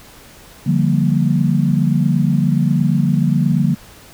sine chord, G minor seventh, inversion second, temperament equal, 146.83 / 174.61 / 196 / 233.1 Hz, D3 / F3 / G3 / Bb3, 0 / 0 / 0 / 0 cents, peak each -16 / -17 / -20 / -19 dBFS, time 0.66-3.75 s, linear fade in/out 10 ms, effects pink hiss -42 dBFS RMS until 4.13 s

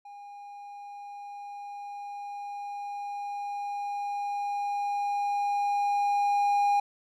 triangle tone with level ramp, 813 Hz, G#5, 37 cents flat, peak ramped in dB -41 to -19 dBFS, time 0.05-6.8 s, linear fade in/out 5 ms, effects none

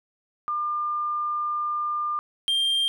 sine / triangle tone pair in turn, 1200 / 3185 Hz, D6 / G7, +37 / +27 cents, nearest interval octave + perfect fourth, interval 1690 cents, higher second, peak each -24 / -19 dBFS, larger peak second, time 0.48-2.19 / 2.48-2.88 s, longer first, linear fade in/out 0 ms, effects none

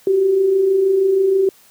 sine tone pair together, 360 / 386.3 Hz, F#4 / G4, -47 / -25 cents, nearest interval minor second, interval 122 cents, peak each -24 / -12 dBFS, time 0.07-1.49 s, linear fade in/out 2 ms, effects white hiss -50 dBFS RMS until 1.7 s + high-pass 80 Hz 12 dB/octave

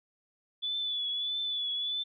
sine tone with vibrato, 3453 Hz, A7, 33 cents flat, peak -30 dBFS, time 0.62-2.04 s, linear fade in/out 20 ms, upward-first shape triangle, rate 1.6 Hz, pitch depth 46 cents each way, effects none

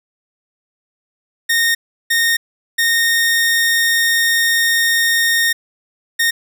sawtooth tone bursts at uneven times, 1845 Hz, A#6, 18 cents flat, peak -9 dBFS, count 4, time 1.49-1.75 / 2.1-2.37 / 2.78-5.53 / 6.19-6.31 s, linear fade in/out 10 ms, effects none

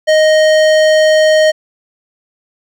sine tone with hard clipping, 622.3 Hz, D#5, in tune, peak -8 dBFS, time 0.07-1.52 s, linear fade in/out 20 ms, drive 16 dB, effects none

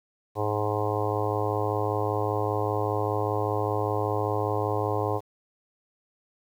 harmonic tone, 105.1 Hz, G#2, 21 cents sharp, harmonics 1 / 3 / 4 / 5 / 6 / 7 / 8 / 9 / 10, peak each -30 / -35 / -30 / -32 / -37 / -33 / -35 / -36 / -35 dBFS, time 0.35-5.21 s, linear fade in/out 50 ms, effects 9-bit

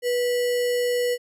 sine tone with sample-and-hold, 488.5 Hz, B4, 19 cents flat, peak -20 dBFS, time 0.02-1.18 s, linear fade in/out 50 ms, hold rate 2450 Hz, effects resampled to 32000 Hz

